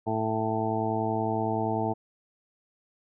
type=harmonic tone; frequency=110.5 Hz; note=A2; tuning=8 cents sharp; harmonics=1 / 2 / 3 / 4 / 6 / 7 / 8; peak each=-33 / -33 / -33 / -33 / -33 / -33 / -33 dBFS; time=0.06-1.94 s; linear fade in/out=20 ms; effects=none